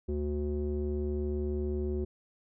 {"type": "tone with low-pass filter", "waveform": "square", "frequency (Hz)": 73.8, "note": "D2", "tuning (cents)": 9, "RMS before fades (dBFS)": -32, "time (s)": [0.08, 2.05], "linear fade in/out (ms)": 10, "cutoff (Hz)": 370, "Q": 4.2, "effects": []}